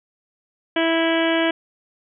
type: harmonic tone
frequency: 328.7 Hz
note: E4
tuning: 5 cents flat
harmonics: 1 / 2 / 3 / 4 / 5 / 6 / 7 / 8 / 9 / 10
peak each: -20 / -22 / -29 / -34 / -26 / -31 / -29 / -36 / -29 / -33 dBFS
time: 0.76-1.51 s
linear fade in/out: 5 ms
effects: none